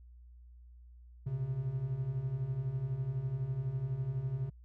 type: beating tone pair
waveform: triangle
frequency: 122.5 / 134.5 Hz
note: B2 / C3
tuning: -14 / +48 cents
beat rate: 12 Hz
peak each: -37 / -32 dBFS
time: 1.26-4.5 s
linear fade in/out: 10 ms
effects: added 60 Hz sine -52 dBFS peak until 4.64 s